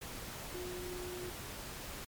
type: tone in noise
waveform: sine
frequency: 359.7 Hz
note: F#4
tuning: 49 cents flat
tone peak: -42 dBFS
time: 0.54-1.3 s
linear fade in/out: 10 ms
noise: pink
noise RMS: -45 dBFS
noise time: 0.01-2.05 s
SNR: 0 dB
effects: MP3 96 kbps